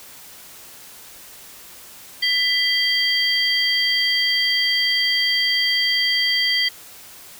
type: tone cluster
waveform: sine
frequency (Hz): 1992 / 3205 / 4649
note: B6 / G7 / D8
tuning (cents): +14 / +38 / -18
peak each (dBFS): -21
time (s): 2.22-6.69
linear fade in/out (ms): 10
effects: white hiss -42 dBFS RMS until 7.39 s